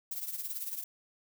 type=noise with tremolo; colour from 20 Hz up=violet; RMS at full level=-35 dBFS; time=0.11-0.84 s; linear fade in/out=5 ms; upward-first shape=triangle; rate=18 Hz; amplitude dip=75%; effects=none